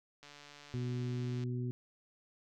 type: click train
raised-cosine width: 0.2 ms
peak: -36 dBFS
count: 176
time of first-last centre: 0.23-1.437 s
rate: 145 Hz
type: harmonic tone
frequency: 123.47 Hz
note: B2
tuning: in tune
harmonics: 1 / 2 / 3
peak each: -35 / -41 / -45 dBFS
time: 0.74-1.71 s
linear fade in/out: 0 ms
effects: none